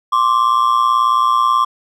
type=ring-modulated tone; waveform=triangle; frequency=1109 Hz; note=C#6; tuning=in tune; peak=-6 dBFS; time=0.12-1.65 s; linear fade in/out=10 ms; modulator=59.2 Hz; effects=none